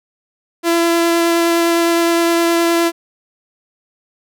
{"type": "tone with vibrato", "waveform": "sawtooth", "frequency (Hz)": 337.6, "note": "E4", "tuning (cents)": 41, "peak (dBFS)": -8, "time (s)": [0.63, 2.92], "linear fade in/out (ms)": 50, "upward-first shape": "sine", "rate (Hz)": 9.7, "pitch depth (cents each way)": 8, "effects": []}